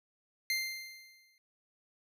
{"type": "tone with exponential decay", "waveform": "25% pulse", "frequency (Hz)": 2093, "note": "C7", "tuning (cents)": 0, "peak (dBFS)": -25, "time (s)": [0.5, 1.38], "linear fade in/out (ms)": 1, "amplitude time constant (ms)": 190, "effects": []}